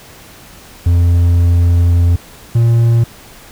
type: tone pair in turn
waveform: triangle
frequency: 86.4 / 116.48 Hz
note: F2 / A#2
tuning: -18 / -1 cents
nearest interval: perfect fourth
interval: 517 cents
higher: second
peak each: -5 dBFS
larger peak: neither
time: 0.86-2.16 / 2.55-3.04 s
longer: first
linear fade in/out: 5 ms
effects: pink hiss -38 dBFS RMS until 3.51 s